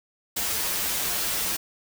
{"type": "noise with comb filter", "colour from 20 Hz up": "white", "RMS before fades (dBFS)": -27, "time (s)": [0.36, 1.57], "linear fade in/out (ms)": 10, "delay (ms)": 7.8, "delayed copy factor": -0.8, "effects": []}